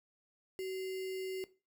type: tone with sample-and-hold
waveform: sine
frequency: 377.6 Hz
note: F#4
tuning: 35 cents sharp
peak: -36 dBFS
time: 0.59-1.44 s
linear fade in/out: 0 ms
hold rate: 2450 Hz
effects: noise-tail reverb RT60 0.3 s tail -17 dB re dry